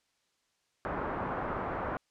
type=low-pass noise; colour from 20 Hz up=white; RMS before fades=-35 dBFS; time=0.85-1.97 s; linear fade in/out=0 ms; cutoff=1300 Hz; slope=24 dB/octave; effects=white hiss -75 dBFS RMS until 2.1 s + low-pass 7000 Hz 12 dB/octave